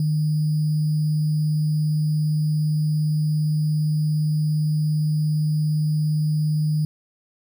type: tone with sample-and-hold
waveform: sine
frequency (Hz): 152.9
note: D#3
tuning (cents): -30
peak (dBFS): -18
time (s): 0-6.85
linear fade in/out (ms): 2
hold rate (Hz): 4900
effects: none